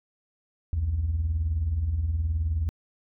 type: beating tone pair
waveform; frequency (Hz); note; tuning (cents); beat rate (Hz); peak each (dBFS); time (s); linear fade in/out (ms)
sine; 63 / 82; B1 / E2; +35 / -9; 19; -30 / -23; 0.73-2.69; 0
effects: tanh soft clip ceiling -19 dBFS